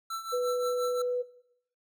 square tone with tremolo, 1334 Hz, E6, 20 cents sharp, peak -32 dBFS, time 0.1-1.02 s, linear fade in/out 5 ms, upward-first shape triangle, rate 5.7 Hz, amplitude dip 75%
sine tone, 493.9 Hz, B4, in tune, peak -26 dBFS, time 0.32-1.23 s, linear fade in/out 20 ms
effects noise-tail reverb RT60 0.8 s tail -19 dB re dry

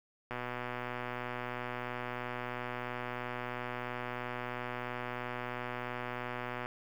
click train, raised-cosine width 0.5 ms, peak -23 dBFS, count 782, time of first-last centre 0.31-6.66 s, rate 123 Hz, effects 9-bit

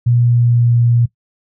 sine tone with pitch glide, 120.3 to 118.92 Hz, B2 to A#2, -45 to +35 cents, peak -9 dBFS, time 0.06-1.06 s, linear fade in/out 10 ms, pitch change -20 cents, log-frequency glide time 0.23-0.78 s, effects noise-tail reverb RT60 0.1 s tail -18 dB re dry

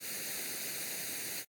white noise with comb filter, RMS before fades -39 dBFS, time 0-1.45 s, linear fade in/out 50 ms, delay 0.46 ms, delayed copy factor +0.7, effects high-pass 150 Hz 12 dB/octave + AAC 64 kbps

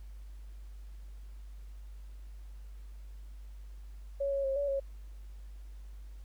sine tone with pitch steps, 557 / 553 / 539 / 569 / 549 Hz, C#5 / C#5 / C#5 / C#5 / C#5, +8 / -4 / -49 / +45 / -17 cents, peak -29 dBFS, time 4.2-4.8 s, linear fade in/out 10 ms, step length 120 ms, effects added 50 Hz sine -44 dBFS peak until 6.24 s + pink hiss -67 dBFS RMS until 6.24 s

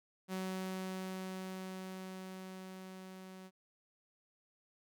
sawtooth tone with level ramp, 187.6 Hz, F#3, 24 cents sharp, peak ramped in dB -33 to -46 dBFS, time 0.28-3.51 s, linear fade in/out 50 ms, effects none

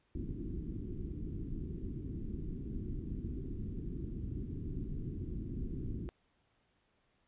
pink low-pass noise, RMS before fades -40 dBFS, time 0.15-6.09 s, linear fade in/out 0 ms, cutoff 360 Hz, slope 48 dB/octave, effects pink hiss -75 dBFS RMS until 7.27 s + resampled to 8000 Hz

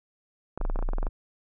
clicks, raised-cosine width 1 ms, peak -20 dBFS, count 12, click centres 0.576 / 0.613 / 0.651 / 0.699 / 0.759 / 0.79 / 0.826 / 0.889 / 0.934 / 0.984 / 1.029 / 1.068 s
sine tone, 28.88 Hz, A#0, 15 cents flat, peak -24 dBFS, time 0.6-1.09 s, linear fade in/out 10 ms
effects none

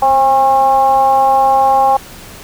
sine tone with frequency modulation, 808 Hz, G#5, 48 cents flat, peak -7 dBFS, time 0.02-1.97 s, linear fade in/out 5 ms, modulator 275 Hz, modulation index 0.64, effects pink hiss -34 dBFS RMS until 2.43 s

